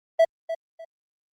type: tone with echo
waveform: triangle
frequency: 657 Hz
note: E5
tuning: 6 cents flat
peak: -11 dBFS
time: 0.19-0.25 s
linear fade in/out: 10 ms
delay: 300 ms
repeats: 2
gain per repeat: -12 dB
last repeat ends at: 0.85 s
effects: Opus 32 kbps